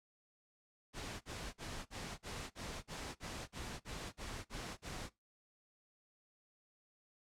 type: noise bursts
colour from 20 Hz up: pink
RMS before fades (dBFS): -45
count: 13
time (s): 0.93-5.098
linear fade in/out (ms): 50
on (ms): 280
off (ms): 44
effects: noise-tail reverb RT60 0.2 s tail -20 dB re dry + low-pass 8000 Hz 12 dB/octave